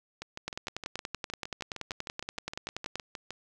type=two click trains; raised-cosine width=0.2 ms; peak=-21 / -17 dBFS; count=21 / 27; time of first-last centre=0.22-3.306 / 0.48-2.956 s; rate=6.48 / 10.5 Hz; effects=none